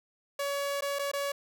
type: tone with dropouts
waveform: sawtooth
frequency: 564 Hz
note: C#5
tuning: 30 cents sharp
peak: -26 dBFS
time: 0.39-1.32 s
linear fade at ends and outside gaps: 5 ms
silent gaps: 0.809-0.821 / 0.988-0.992 / 1.116-1.134 s
effects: none